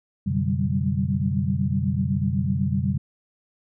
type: tone cluster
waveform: sine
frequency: 90.6 / 126.7 / 144.5 / 189.5 / 197.5 Hz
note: F#2 / B2 / D3 / F#3 / G3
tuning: -36 / +45 / -28 / +42 / +13 cents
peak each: -27 dBFS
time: 0.26-2.98 s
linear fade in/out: 10 ms
effects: none